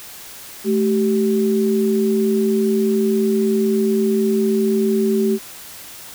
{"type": "tone pair together", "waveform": "sine", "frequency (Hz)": [216.7, 386.1], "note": ["A3", "G4"], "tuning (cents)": [-26, -26], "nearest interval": "minor seventh", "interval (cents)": 1000, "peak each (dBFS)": -17, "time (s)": [0.64, 5.39], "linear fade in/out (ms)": 50, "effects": ["white hiss -37 dBFS RMS until 6.14 s"]}